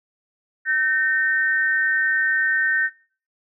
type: tone pair together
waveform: sine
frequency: 1539 / 1830.2 Hz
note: G6 / A#6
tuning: -32 / -32 cents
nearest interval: minor third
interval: 300 cents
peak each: -20 dBFS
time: 0.65-2.9 s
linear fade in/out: 50 ms
effects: noise-tail reverb RT60 0.4 s tail -17 dB re dry